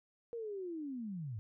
sine linear sweep, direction down, 476.6 to 98 Hz, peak -39 dBFS, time 0.33-1.39 s, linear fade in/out 0 ms, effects none

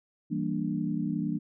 sine chord, E half-diminished seventh, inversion none, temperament equal, 164.81 / 196 / 233.1 / 293.7 Hz, E3 / G3 / Bb3 / D4, 0 / 0 / 0 / 0 cents, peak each -33 dBFS, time 0.3-1.39 s, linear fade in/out 20 ms, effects none

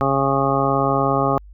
harmonic tone, 137 Hz, C#3, 20 cents flat, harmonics 1 / 2 / 3 / 4 / 5 / 6 / 8 / 9, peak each -24 / -24 / -24 / -24 / -24 / -24 / -24 / -24 dBFS, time 0.01-1.38 s, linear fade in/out 0 ms, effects added 50 Hz sine -39 dBFS peak until 1.53 s

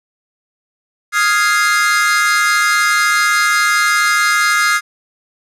45% pulse chord, F minor seventh, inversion third, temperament equal, 1244.5 / 1396.9 / 1661.2 / 2093 Hz, Eb6 / F6 / Ab6 / C7, 0 / 0 / 0 / 0 cents, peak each -17 dBFS, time 1.12-4.81 s, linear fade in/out 50 ms, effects low-pass 11000 Hz 12 dB/octave

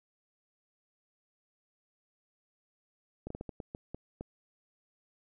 slowing click train, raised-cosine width 2 ms, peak -26 dBFS, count 9, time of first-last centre 3.27-4.21 s, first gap 34 ms, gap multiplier 1.34, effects none

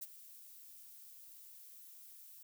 violet noise with ADSR envelope, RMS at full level -42 dBFS, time 0.01-2.43 s, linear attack 13 ms, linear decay 34 ms, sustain -14 dB, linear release 4 ms, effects none

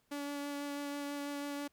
sawtooth tone with vibrato, 286.2 Hz, D4, 45 cents flat, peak -34 dBFS, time 0.11-1.68 s, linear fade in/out 10 ms, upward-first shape sine, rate 6.1 Hz, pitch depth 11 cents each way, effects pink hiss -75 dBFS RMS until 1.72 s

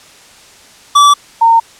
square / sine tone pair in turn, 1155 / 915.2 Hz, D6 / A#5, -29 / -32 cents, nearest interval major third, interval 403 cents, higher first, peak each -4 dBFS, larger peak neither, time 0.95-1.14 / 1.41-1.6 s, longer neither, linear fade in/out 10 ms, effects white hiss -40 dBFS RMS until 1.79 s + low-pass 8000 Hz 12 dB/octave

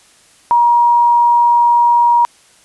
sine tone, 951 Hz, A#5, 34 cents sharp, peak -7 dBFS, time 0.51-2.25 s, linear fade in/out 0 ms, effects white hiss -48 dBFS RMS until 2.64 s + resampled to 24000 Hz

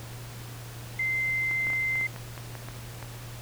sine tone, 2078 Hz, C7, 12 cents flat, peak -25 dBFS, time 0.99-2.07 s, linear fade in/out 5 ms
clicks, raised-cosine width 0.5 ms, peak -24 dBFS, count 11, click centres 1.512 / 1.669 / 1.702 / 1.733 / 1.956 / 2.012 / 2.162 / 2.378 / 2.553 / 2.686 / 3.027 s
effects added 118 Hz sine -40 dBFS peak until 3.41 s + pink hiss -45 dBFS RMS until 3.41 s

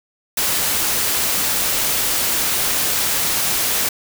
white noise, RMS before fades -19 dBFS, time 0.37-3.89 s, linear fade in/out 5 ms, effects none

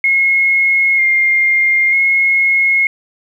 sine tone with vibrato, 2140 Hz, C7, 38 cents sharp, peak -9 dBFS, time 0.04-2.87 s, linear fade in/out 2 ms, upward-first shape square, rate 0.53 Hz, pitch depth 20 cents each way, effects 8-bit

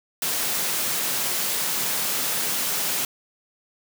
white high-pass noise, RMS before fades -25 dBFS, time 0.22-3.05 s, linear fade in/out 2 ms, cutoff 120 Hz, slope 96 dB/octave, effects none

